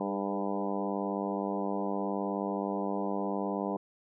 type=harmonic tone with a mistuned harmonic; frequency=99.2 Hz; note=G2; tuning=21 cents sharp; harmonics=2 / 3 / 4 / 5 / 6 / 7 / 8 / 9 / 10; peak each=-35 / -37 / -38 / -39 / -40 / -40 / -41 / -42 / -42 dBFS; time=0-3.77 s; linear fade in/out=5 ms; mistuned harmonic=4; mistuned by=+18 cents; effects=none